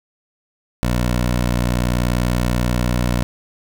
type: tone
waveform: 15% pulse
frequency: 60.6 Hz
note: B1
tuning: 32 cents flat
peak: -10 dBFS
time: 0.83-3.23 s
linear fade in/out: 0 ms
effects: none